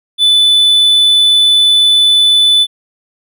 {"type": "tone", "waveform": "triangle", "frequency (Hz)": 3494, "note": "A7", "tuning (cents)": -13, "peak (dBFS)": -4, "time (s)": [0.18, 2.67], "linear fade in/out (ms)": 50, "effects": []}